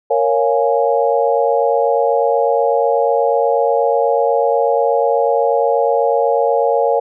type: chord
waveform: sine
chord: Bb minor seventh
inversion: none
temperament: equal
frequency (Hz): 466.2 / 554.4 / 698.5 / 830.6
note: Bb4 / Db5 / F5 / Ab5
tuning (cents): 0 / 0 / 0 / 0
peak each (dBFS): -16 / -16 / -19 / -19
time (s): 0.1-7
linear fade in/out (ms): 10
effects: none